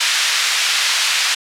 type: band-pass noise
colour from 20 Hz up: white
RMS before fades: -17 dBFS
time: 0-1.35 s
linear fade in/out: 10 ms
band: 1600 to 4500 Hz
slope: 12 dB/octave
effects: low-pass 12000 Hz 12 dB/octave